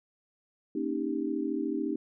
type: chord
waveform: sine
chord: Eb dominant seventh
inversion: second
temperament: equal with one note detuned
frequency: 233.1 / 277.2 / 311.1 / 395.9 Hz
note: Bb3 / Db4 / Eb4 / G4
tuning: 0 / 0 / 0 / +17 cents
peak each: -37 / -33 / -32 / -36 dBFS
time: 0.75-1.96 s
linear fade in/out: 5 ms
effects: none